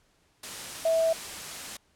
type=tone in noise; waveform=sine; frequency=653 Hz; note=E5; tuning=17 cents flat; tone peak=-21 dBFS; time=0.85-1.13 s; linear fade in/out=5 ms; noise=white; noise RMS=-38 dBFS; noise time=0.43-1.77 s; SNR=+14 dB; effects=pink hiss -67 dBFS RMS until 1.95 s + low-pass 10000 Hz 12 dB/octave